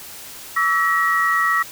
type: tone cluster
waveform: sine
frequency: 1143 / 1311 / 1909 Hz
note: D6 / E6 / A#6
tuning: -47 / -10 / +41 cents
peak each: -22 / -20 / -18 dBFS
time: 0.56-1.63 s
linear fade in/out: 10 ms
effects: white hiss -37 dBFS RMS until 1.71 s